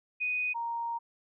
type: tone pair in turn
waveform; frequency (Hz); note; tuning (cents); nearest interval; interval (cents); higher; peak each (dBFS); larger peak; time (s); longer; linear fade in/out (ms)
sine; 2489 / 932.3; D#7 / A#5; 0 / 0; octave + perfect fourth; 1700; first; -28 / -31; first; 0.2-0.54 / 0.54-0.99; second; 20
effects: none